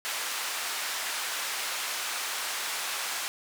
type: band-pass noise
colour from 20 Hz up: pink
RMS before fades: -33 dBFS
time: 0.05-3.28 s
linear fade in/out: 0 ms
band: 1100 to 13000 Hz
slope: 12 dB/octave
effects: none